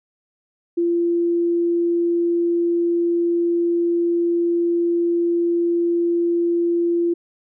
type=tone; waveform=sine; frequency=342.6 Hz; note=F4; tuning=33 cents flat; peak=-16 dBFS; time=0.77-7.14 s; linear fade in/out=10 ms; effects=none